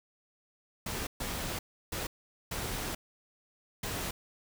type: noise bursts at uneven times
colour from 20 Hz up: pink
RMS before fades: -36 dBFS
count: 5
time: 0.86-1.07 / 1.2-1.59 / 1.92-2.07 / 2.51-2.95 / 3.83-4.11 s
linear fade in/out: 5 ms
effects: none